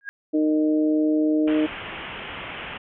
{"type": "tone with exponential growth", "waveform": "sine", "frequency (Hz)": 1634, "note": "G#6", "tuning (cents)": -29, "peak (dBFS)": -25, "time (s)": [0.01, 0.09], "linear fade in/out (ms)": 0, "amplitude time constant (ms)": 16}
{"type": "harmonic tone", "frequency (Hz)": 153.8, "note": "D#3", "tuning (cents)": -20, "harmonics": [2, 3, 4], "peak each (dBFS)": [-18, -28, -29], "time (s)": [0.33, 1.67], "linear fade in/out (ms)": 20}
{"type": "low-pass noise", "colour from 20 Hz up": "white", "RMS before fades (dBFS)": -35, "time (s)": [1.47, 2.78], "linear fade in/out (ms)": 10, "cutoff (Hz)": 3200, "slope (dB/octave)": 96}
{"effects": []}